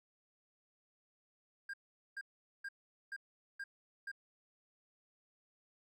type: tone bursts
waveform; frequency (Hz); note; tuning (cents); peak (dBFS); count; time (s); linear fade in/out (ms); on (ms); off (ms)
triangle; 1605; G6; +40; -39; 6; 1.69-4.116; 5; 46; 430
effects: none